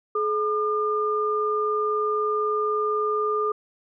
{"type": "tone pair together", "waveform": "sine", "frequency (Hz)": [425.9, 1206], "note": ["G#4", "D6"], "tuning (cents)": [44, 46], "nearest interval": "octave + tritone", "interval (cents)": 1802, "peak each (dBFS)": [-24, -24], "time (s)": [0.15, 3.52], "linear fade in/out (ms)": 5, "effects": []}